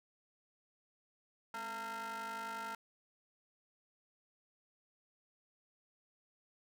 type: ring-modulated tone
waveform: 40% pulse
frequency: 233.1 Hz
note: A#3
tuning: in tune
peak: -37 dBFS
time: 1.54-2.75 s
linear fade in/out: 2 ms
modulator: 1140 Hz
effects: none